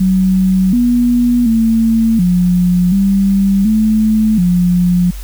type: tone with pitch steps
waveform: sine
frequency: 187.9 / 242.5 / 225.6 / 178.9 / 196 / 217.3 / 177.9 Hz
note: F#3 / B3 / A3 / F3 / G3 / A3 / F3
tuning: +27 / -31 / +44 / +42 / 0 / -21 / +32 cents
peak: -8 dBFS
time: 0-5.11 s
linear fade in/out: 10 ms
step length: 730 ms
effects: added 47 Hz sine -23 dBFS peak until 5.23 s + white hiss -37 dBFS RMS until 5.23 s